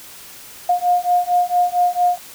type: beating tone pair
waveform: sine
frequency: 710 / 714.4 Hz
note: F5 / F5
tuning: +28 / +39 cents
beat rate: 4.4 Hz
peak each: -17 dBFS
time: 0.69-2.18 s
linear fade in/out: 5 ms
effects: white hiss -39 dBFS RMS until 2.34 s